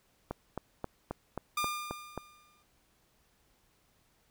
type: click train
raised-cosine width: 1 ms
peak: -21 dBFS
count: 8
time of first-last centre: 0.31-2.177 s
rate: 3.75 Hz
type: tone with exponential decay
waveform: sawtooth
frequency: 1204 Hz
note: D6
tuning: 43 cents sharp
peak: -25 dBFS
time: 1.57-2.63 s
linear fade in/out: 5 ms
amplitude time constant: 230 ms
effects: pink hiss -70 dBFS RMS until 4.3 s